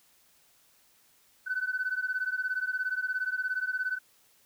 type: beating tone pair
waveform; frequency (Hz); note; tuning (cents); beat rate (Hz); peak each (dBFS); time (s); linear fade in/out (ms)
sine; 1500 / 1517; F#6 / F#6; +23 / +43; 17; -31; 1.46-3.99; 20
effects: tanh soft clip ceiling -22 dBFS + white hiss -64 dBFS RMS until 4.45 s